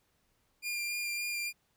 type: tone with vibrato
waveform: sawtooth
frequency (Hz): 2400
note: D7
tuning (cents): +37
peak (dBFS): -30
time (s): 0.62-1.53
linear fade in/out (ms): 50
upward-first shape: sine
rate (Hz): 3.5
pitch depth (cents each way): 13
effects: pink hiss -74 dBFS RMS until 1.76 s